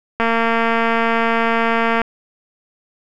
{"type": "click train", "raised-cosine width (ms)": 0.5, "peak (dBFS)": -3, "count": 417, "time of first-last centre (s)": [0.2, 2.017], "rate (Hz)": 229, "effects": []}